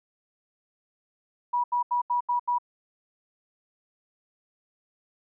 sine tone bursts, 971 Hz, B5, 30 cents flat, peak -22 dBFS, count 6, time 1.53-2.585 s, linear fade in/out 10 ms, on 110 ms, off 79 ms, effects none

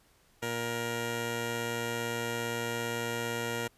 10% pulse tone pair together, 117.6 / 470.4 Hz, A#2 / A#4, +16 / +16 cents, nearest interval 2 octaves, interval 2400 cents, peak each -27 dBFS, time 0.42-3.68 s, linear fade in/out 10 ms, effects pink hiss -65 dBFS RMS until 3.77 s + resampled to 32000 Hz

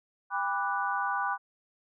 sine chord, G major seventh, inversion none, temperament equal with one note detuned, 799.1 / 987.8 / 1174.7 / 1480 Hz, G5 / B5 / D6 / F#6, +33 / 0 / 0 / 0 cents, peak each -33 dBFS, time 0.3-1.38 s, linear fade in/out 50 ms, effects none

